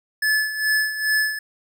square tone with tremolo, 1727 Hz, A6, 33 cents flat, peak -17 dBFS, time 0.22-1.39 s, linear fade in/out 5 ms, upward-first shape sine, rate 2.4 Hz, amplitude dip 70%, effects none

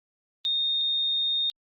sine tone, 3679 Hz, A#7, 24 cents flat, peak -23 dBFS, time 0.45-1.5 s, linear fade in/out 0 ms, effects Opus 32 kbps

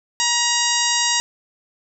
harmonic tone, 950 Hz, A#5, 33 cents sharp, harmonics 1 / 2 / 3 / 4 / 5 / 6 / 7 / 8, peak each -25 / -25 / -25 / -25 / -25 / -25 / -25 / -25 dBFS, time 0.2-1.2 s, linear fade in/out 0 ms, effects none

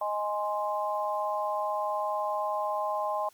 sine chord, Ab major, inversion second, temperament equal, 622.3 / 830.6 / 1046.5 Hz, Eb5 / Ab5 / C6, 0 / 0 / 0 cents, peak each -32 dBFS, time 0.01-3.29 s, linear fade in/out 5 ms, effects white hiss -61 dBFS RMS until 3.33 s + Opus 32 kbps

